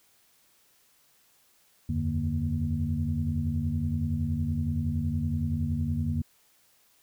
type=tone cluster; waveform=sine; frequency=81.8 / 92.5 / 147.6 / 234.3 Hz; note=E2 / F#2 / D3 / A#3; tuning=-13 / 0 / +9 / +9 cents; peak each=-31 dBFS; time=1.89-6.22 s; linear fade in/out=5 ms; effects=tanh soft clip ceiling -15 dBFS + white hiss -64 dBFS RMS until 7.02 s